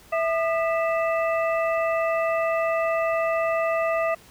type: harmonic tone with a mistuned harmonic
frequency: 658 Hz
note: E5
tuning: 3 cents flat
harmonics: 1 / 2 / 3 / 4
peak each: -22 / -28 / -32 / -34 dBFS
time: 0.12-4.15 s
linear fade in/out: 10 ms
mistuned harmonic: 2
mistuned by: -140 cents
effects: pink hiss -51 dBFS RMS until 4.3 s